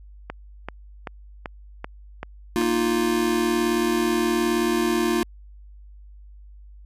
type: click train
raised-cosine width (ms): 0.5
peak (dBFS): -15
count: 7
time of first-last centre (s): 0.3-2.617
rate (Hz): 2.59
type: chord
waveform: square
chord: Bb suspended fourth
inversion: none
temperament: just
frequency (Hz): 233.1 / 310.8 / 349.6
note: Bb3 / Eb4 / F4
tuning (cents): 0 / -2 / +2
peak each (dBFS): -26 / -27 / -23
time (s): 2.56-5.23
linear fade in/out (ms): 0
effects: added 50 Hz sine -42 dBFS peak until 6.85 s + resampled to 32000 Hz